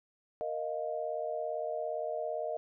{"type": "chord", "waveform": "sine", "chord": "Bb suspended fourth", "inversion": "none", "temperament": "just", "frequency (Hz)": [466.2, 621.6, 699.2], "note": ["Bb4", "Eb5", "F5"], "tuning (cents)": [0, -2, 2], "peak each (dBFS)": [-39, -35, -39], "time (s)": [0.41, 2.57], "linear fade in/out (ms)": 0, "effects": []}